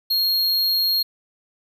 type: tone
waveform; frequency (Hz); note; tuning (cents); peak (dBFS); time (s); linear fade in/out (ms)
square; 4261; C8; +31; -18; 0.1-1.03; 10
effects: none